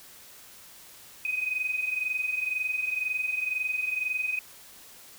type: tone pair together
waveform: sine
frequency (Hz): 2489 / 2511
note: D#7 / D#7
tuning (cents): 0 / +15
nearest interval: unison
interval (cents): 15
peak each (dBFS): -33 / -28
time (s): 1.25-4.39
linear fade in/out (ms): 2
effects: white hiss -50 dBFS RMS until 5.18 s